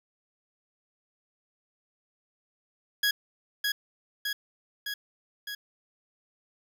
20% pulse tone with echo, 1661.2 Hz, G#6, in tune, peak -18 dBFS, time 3.03-3.11 s, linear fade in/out 5 ms, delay 610 ms, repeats 4, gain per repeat -3 dB, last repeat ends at 5.55 s, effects none

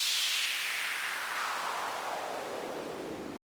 white noise with band-pass filter sweep, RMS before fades -34 dBFS, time 0-3.37 s, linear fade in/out 5 ms, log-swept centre 3900 to 270 Hz, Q 2, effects Opus 32 kbps

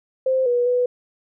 sine tone with pitch steps, 522 / 485.6 / 494 Hz, C5 / B4 / B4, -4 / -29 / 0 cents, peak -16 dBFS, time 0.26-0.86 s, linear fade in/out 5 ms, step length 200 ms, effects none

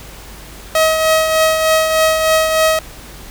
sawtooth tone with tremolo, 636 Hz, D#5, 38 cents sharp, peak -5 dBFS, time 0.75-2.79 s, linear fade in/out 2 ms, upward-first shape triangle, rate 3.3 Hz, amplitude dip 50%, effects added 50 Hz sine -37 dBFS peak until 3.3 s + pink hiss -36 dBFS RMS until 3.3 s

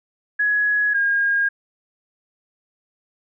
sine tone pair in turn, 1678 / 1623.7 Hz, G#6 / G#6, +17 / -40 cents, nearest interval minor second, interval 57 cents, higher first, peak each -16 dBFS, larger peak neither, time 0.39-0.94 / 0.94-1.49 s, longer neither, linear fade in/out 10 ms, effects none

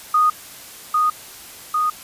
sine tone with echo, 1237 Hz, D#6, 10 cents flat, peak -12 dBFS, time 0.14-0.3 s, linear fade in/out 5 ms, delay 800 ms, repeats 2, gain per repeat -2 dB, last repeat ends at 1.9 s, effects white hiss -39 dBFS RMS until 2.03 s + resampled to 32000 Hz

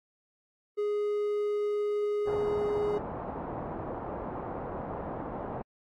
triangle tone, 415.3 Hz, G#4, in tune, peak -25 dBFS, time 0.77-2.99 s, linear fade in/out 20 ms
white low-pass noise, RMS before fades -37 dBFS, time 2.27-5.62 s, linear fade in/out 5 ms, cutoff 940 Hz, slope 24 dB/octave
effects AAC 48 kbps

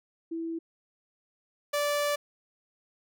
sine / sawtooth tone pair in turn, 329.6 / 582.8 Hz, E4 / D5, 0 / -13 cents, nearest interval minor seventh, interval 987 cents, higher second, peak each -31 / -22 dBFS, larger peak second, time 0.31-0.59 / 1.73-2.16 s, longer second, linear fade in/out 10 ms, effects none

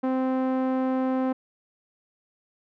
sawtooth tone with low-pass filter, 260 Hz, C4, 11 cents flat, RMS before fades -25 dBFS, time 0.03-1.33 s, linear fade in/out 10 ms, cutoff 1000 Hz, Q 0.76, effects none

